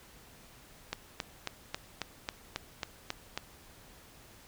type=click train; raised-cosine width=0.2 ms; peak=-16 dBFS; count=10; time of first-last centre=0.93-3.376 s; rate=3.68 Hz; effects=pink hiss -56 dBFS RMS until 4.47 s